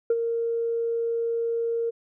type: tone with ADSR envelope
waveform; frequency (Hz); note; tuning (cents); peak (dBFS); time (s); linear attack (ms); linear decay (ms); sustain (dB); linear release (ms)
sine; 463.1; A#4; -11; -15; 0.1-1.91; 4; 41; -8; 20
effects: tanh soft clip ceiling -15 dBFS